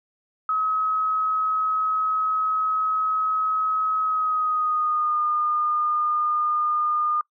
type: tone with pitch glide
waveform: sine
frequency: 1277 to 1216.5 Hz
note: D#6 to D#6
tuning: +45 to -39 cents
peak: -20 dBFS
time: 0.49-7.21 s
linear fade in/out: 2 ms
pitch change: -84 cents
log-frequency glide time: 4.01-5.21 s
effects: noise-tail reverb RT60 0.1 s tail -23 dB re dry